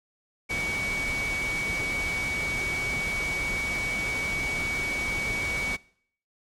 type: tone in noise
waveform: sine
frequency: 2253 Hz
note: C#7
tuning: 28 cents sharp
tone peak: -28 dBFS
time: 0.49-5.77 s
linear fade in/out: 20 ms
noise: pink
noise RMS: -34 dBFS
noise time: 0.49-5.77 s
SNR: +3 dB
effects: noise-tail reverb RT60 0.6 s tail -22 dB re dry + low-pass 9000 Hz 12 dB/octave